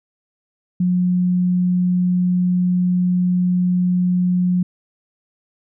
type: tone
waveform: sine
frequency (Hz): 180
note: F#3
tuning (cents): -47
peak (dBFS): -14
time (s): 0.8-4.63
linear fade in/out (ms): 5
effects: none